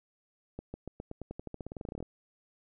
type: accelerating click train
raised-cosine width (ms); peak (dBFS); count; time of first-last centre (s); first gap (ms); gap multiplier
2; -26; 22; 0.59-2.027; 150; 0.91
effects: none